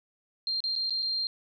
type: tone with dropouts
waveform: sine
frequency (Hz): 4186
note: C8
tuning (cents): 0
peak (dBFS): -27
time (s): 0.47-1.27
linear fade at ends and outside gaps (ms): 1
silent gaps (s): 0.604-0.639 / 0.754-0.761 / 0.897-0.906 / 1.023-1.027
effects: none